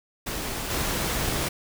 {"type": "noise with level steps", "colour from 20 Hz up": "pink", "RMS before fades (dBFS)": [-31, -27], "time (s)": [0.26, 1.49], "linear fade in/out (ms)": 10, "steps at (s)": 0.7, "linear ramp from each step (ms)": 2, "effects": []}